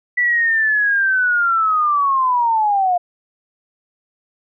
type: linear sweep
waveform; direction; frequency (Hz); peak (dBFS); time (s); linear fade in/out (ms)
sine; down; 1972 to 698.5; -13; 0.17-2.98; 10
effects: none